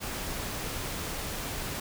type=noise with ADSR envelope; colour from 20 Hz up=pink; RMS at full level=-33 dBFS; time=0-1.8 s; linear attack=43 ms; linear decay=5 ms; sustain=-2 dB; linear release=4 ms; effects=none